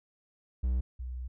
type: tone pair in turn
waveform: triangle / sine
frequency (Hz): 62.4 / 62.4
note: B1 / B1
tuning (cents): +19 / +19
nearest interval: unison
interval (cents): 0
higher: neither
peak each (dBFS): -24 / -35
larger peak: first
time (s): 0.63-0.81 / 0.99-1.28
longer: second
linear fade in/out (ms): 10
effects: none